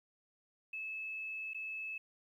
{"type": "tone with dropouts", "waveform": "sine", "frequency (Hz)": 2604, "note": "E7", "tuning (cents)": -22, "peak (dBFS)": -39, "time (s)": [0.73, 1.98], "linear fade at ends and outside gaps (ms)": 5, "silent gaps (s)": [1.535, 1.545], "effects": ["12-bit"]}